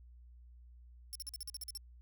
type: tone bursts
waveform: 10% pulse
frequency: 5400 Hz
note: E8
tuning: 41 cents sharp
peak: -35 dBFS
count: 10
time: 1.13-1.774 s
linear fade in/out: 0 ms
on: 23 ms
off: 46 ms
effects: added 60 Hz sine -54 dBFS peak until 2.01 s